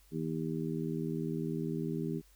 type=harmonic tone; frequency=80 Hz; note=D#2; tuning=49 cents sharp; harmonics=2 / 3 / 4 / 5; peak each=-36 / -38 / -39 / -40 dBFS; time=0.11-2.22 s; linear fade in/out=50 ms; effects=added 50 Hz sine -61 dBFS peak until 2.35 s + white hiss -66 dBFS RMS until 2.35 s